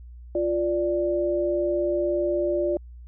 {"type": "tone pair together", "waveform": "sine", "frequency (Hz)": [349.2, 587.3], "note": ["F4", "D5"], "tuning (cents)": [0, 0], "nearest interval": "major sixth", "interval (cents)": 900, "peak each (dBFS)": -24, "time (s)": [0.35, 2.77], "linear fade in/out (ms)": 2, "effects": ["added 60 Hz sine -40 dBFS peak until 3.07 s"]}